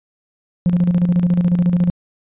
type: tone with tremolo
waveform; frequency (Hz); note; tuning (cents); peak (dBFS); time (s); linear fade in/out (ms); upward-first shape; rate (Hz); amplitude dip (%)
sine; 176.2; F3; +16; -8; 0.66-1.9; 0; square; 14; 60
effects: tanh soft clip ceiling -9 dBFS + resampled to 8000 Hz